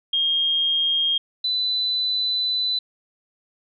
sine tone pair in turn, 3232 / 3999 Hz, G#7 / B7, -48 / +21 cents, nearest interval major third, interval 369 cents, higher second, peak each -18 / -20 dBFS, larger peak first, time 0.13-1.18 / 1.44-2.79 s, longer second, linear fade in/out 5 ms, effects none

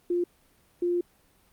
sine tone bursts at uneven times, 350.6 Hz, F4, 7 cents sharp, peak -23 dBFS, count 2, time 0.1-0.24 / 0.82-1.01 s, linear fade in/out 5 ms, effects pink hiss -63 dBFS RMS until 1.52 s + Opus 32 kbps

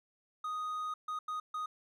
triangle tone bursts at uneven times, 1244.5 Hz, D#6, in tune, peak -33 dBFS, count 4, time 0.44-0.94 / 1.08-1.19 / 1.28-1.4 / 1.54-1.66 s, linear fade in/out 5 ms, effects none

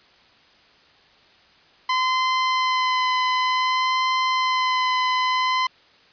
sawtooth tone with vibrato, 1024 Hz, C6, 38 cents flat, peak -15 dBFS, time 1.89-5.67 s, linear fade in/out 5 ms, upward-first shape sine, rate 0.55 Hz, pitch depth 14 cents each way, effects white hiss -54 dBFS RMS until 6.12 s + resampled to 11025 Hz

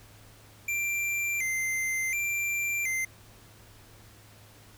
square tone with vibrato, 2217 Hz, C#7, in tune, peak -28 dBFS, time 0.68-3.05 s, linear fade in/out 5 ms, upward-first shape square, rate 0.69 Hz, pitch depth 110 cents each way, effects added 105 Hz sine -55 dBFS peak until 4.77 s + pink hiss -55 dBFS RMS until 4.77 s

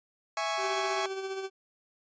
sawtooth chord, C# minor, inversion first, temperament equal, 659.3 / 830.6 / 1108.7 Hz, E5 / G#5 / C#6, 0 / 0 / 0 cents, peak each -30 dBFS, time 0.37-1.06 s, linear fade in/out 2 ms
40% pulse tone with tremolo, 385.2 Hz, G4, 30 cents flat, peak -31 dBFS, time 0.57-1.5 s, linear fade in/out 50 ms, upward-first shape sine, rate 15 Hz, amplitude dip 45%
effects resampled to 16000 Hz

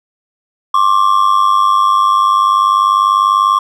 triangle ring-modulated tone, 1116 Hz, C#6, 11 cents sharp, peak -3 dBFS, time 0.74-3.59 s, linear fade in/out 5 ms, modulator 50.1 Hz, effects none

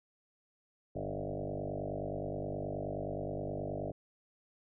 sine tone with frequency modulation, 367.1 Hz, F#4, 14 cents flat, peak -35 dBFS, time 0.95-3.92 s, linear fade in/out 10 ms, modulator 49.5 Hz, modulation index 6.2, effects none

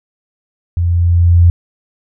sine tone with level ramp, 86.3 Hz, F2, 20 cents flat, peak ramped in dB -11 to -3 dBFS, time 0.77-1.5 s, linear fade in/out 0 ms, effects none

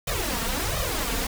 pink noise with flanger, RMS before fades -27 dBFS, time 0.07-1.27 s, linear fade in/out 5 ms, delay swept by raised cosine 1.6 to 4.4 ms, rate 1.4 Hz, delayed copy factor +0.95, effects none

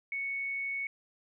sine tone, 2217 Hz, C#7, in tune, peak -32 dBFS, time 0.12-0.87 s, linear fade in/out 2 ms, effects none

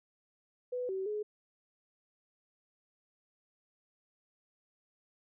sine tone with pitch steps, 496.7 / 381.6 / 421.4 Hz, B4 / G4 / G#4, +10 / -47 / +25 cents, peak -33 dBFS, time 0.72-1.23 s, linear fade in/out 10 ms, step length 170 ms, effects none

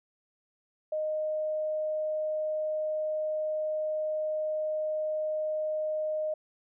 sine tone, 618 Hz, D#5, 12 cents flat, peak -28 dBFS, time 0.92-6.34 s, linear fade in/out 5 ms, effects none

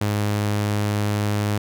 sawtooth tone, 103.83 Hz, G#2, in tune, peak -16 dBFS, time 0.01-1.58 s, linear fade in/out 5 ms, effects none

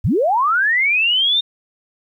sine linear sweep, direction up, 58.27 to 3681 Hz, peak -13 dBFS, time 0.04-1.41 s, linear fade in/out 10 ms, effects 9-bit

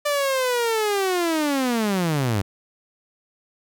sawtooth linear sweep, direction down, 592 to 92.5 Hz, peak -16 dBFS, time 0.05-2.42 s, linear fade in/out 10 ms, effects none

